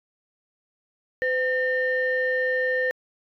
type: tone pair together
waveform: sine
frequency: 509 / 1813.9 Hz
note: C5 / A#6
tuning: -48 / -48 cents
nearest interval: octave + minor seventh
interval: 2200 cents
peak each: -23 dBFS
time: 1.22-2.91 s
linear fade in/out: 0 ms
effects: tanh soft clip ceiling -15 dBFS